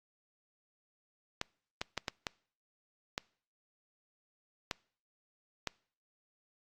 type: clicks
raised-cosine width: 0.2 ms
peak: -16 dBFS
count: 8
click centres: 1.414 / 1.815 / 1.977 / 2.082 / 2.268 / 3.179 / 4.712 / 5.673 s
effects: noise-tail reverb RT60 0.5 s tail -24 dB re dry + Opus 48 kbps